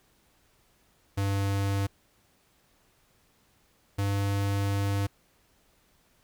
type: tone pair in turn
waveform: square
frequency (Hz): 99 / 99.75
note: G2 / G2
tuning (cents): +18 / +31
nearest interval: unison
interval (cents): 13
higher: second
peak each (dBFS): -26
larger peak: neither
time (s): 1.17-1.87 / 3.98-5.07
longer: second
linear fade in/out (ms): 10
effects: pink hiss -66 dBFS RMS until 6.23 s